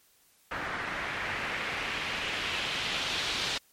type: noise with low-pass filter sweep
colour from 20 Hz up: white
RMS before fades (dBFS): -33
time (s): 0.51-3.58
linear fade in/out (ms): 5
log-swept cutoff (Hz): 1600 to 3900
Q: 1.8
effects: white hiss -64 dBFS RMS until 3.72 s + MP3 64 kbps